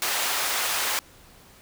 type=high-pass noise; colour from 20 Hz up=pink; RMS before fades=-26 dBFS; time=0.02-0.99 s; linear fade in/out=0 ms; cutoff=870 Hz; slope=12 dB/octave; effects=pink hiss -52 dBFS RMS until 1.61 s